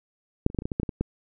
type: clicks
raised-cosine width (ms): 3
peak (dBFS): -6 / -28 / -22 / -11 / -23 / -15 / -16 / -11 / -14 / -17 / -12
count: 11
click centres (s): 0.464 / 0.501 / 0.547 / 0.588 / 0.621 / 0.655 / 0.718 / 0.799 / 0.832 / 0.892 / 1.01
effects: none